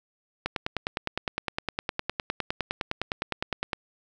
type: click train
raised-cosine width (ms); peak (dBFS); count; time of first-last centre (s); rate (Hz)
0.3; -11; 33; 0.46-3.732; 9.78
effects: none